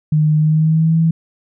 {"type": "tone with pitch glide", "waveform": "sine", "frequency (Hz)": [153.2, 163.25], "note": ["D#3", "E3"], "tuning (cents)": [-27, -17], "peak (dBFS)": -10, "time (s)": [0.12, 1.11], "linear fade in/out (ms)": 5, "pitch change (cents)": 110, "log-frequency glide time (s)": [0.37, 0.98], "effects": []}